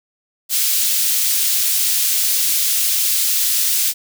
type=high-pass noise; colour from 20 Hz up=white; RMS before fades=-17 dBFS; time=0.49-3.94 s; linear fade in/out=50 ms; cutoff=3300 Hz; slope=12 dB/octave; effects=none